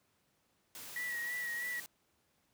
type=noise; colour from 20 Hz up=white; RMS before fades=-48 dBFS; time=0.75-1.86 s; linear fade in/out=0 ms
type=tone with vibrato; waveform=sine; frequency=1925 Hz; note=B6; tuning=45 cents flat; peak=-36 dBFS; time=0.96-1.8 s; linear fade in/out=2 ms; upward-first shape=sine; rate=3.1 Hz; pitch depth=39 cents each way
effects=pink hiss -75 dBFS RMS until 2.53 s + high-pass 80 Hz 12 dB/octave